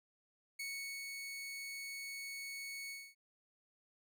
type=tone with ADSR envelope; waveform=sawtooth; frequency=2217 Hz; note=C#7; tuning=in tune; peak=-37 dBFS; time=0.59-3.15 s; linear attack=8 ms; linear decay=440 ms; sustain=-3 dB; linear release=250 ms; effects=none